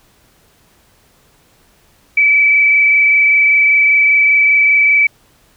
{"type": "tone with frequency modulation", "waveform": "sine", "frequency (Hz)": 2300, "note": "D7", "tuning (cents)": -37, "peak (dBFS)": -7, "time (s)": [2.17, 5.07], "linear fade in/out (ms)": 5, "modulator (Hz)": 25.1, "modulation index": 1.2, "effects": ["pink hiss -52 dBFS RMS until 5.56 s"]}